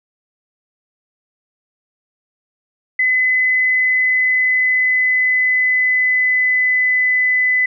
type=tone with pitch glide; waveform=sine; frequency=2020 to 2007 Hz; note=B6 to B6; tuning=+39 to +27 cents; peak=-12 dBFS; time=2.99-7.66 s; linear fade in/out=5 ms; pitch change=-12 cents; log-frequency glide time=3.72-7.14 s; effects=none